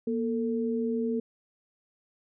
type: tone pair together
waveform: sine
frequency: 236.7 / 446.9 Hz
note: A#3 / A4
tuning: +27 / +27 cents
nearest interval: major seventh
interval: 1100 cents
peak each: -28 / -30 dBFS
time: 0.07-1.2 s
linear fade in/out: 5 ms
effects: none